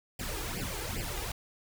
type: noise with flanger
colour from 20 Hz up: pink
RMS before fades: -36 dBFS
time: 0.19-1.32 s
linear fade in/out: 5 ms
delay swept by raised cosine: 0.39 to 2.49 ms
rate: 2.5 Hz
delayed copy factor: +0.85
effects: none